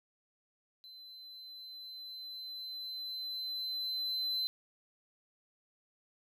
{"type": "tone with level ramp", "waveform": "triangle", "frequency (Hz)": 4052, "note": "B7", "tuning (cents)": 44, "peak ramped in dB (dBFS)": [-49, -30], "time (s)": [0.84, 4.47], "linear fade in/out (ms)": 0, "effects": []}